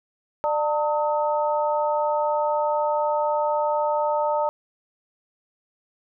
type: tone cluster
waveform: sine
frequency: 596 / 900 / 1267 Hz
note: D5 / A5 / D#6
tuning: +25 / +39 / +31 cents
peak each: -23 / -23 / -31 dBFS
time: 0.44-4.49 s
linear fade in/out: 0 ms
effects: none